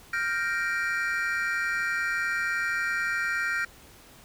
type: chord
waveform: triangle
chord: G minor seventh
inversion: third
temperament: equal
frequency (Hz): 1396.9 / 1568 / 1864.7 / 2349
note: F6 / G6 / Bb6 / D7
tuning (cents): 0 / 0 / 0 / 0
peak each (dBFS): -28 / -30 / -29 / -33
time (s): 0.13-3.65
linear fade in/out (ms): 5
effects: pink hiss -52 dBFS RMS until 4.24 s